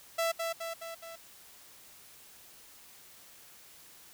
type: tone with echo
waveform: sawtooth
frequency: 664 Hz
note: E5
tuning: 12 cents sharp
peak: -24 dBFS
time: 0.18-0.32 s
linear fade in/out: 10 ms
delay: 210 ms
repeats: 4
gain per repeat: -4 dB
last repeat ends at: 1.16 s
effects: white hiss -55 dBFS RMS until 4.13 s